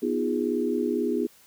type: chord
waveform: sine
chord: F half-diminished seventh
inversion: second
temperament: equal with one note detuned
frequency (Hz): 246.9 / 311.1 / 349.2 / 411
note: Cb4 / Eb4 / F4 / Ab4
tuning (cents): 0 / 0 / 0 / -18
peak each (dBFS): -28 / -30 / -29 / -28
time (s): 0.02-1.27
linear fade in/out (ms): 10
effects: white hiss -56 dBFS RMS until 1.46 s